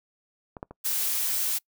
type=clicks; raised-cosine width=1 ms; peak=-25 / -20 / -27 dBFS; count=3; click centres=0.568 / 0.629 / 0.71 s
type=noise; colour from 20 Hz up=blue; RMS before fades=-27 dBFS; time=0.84-1.59 s; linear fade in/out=20 ms
effects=noise-tail reverb RT60 0.1 s tail -25 dB re dry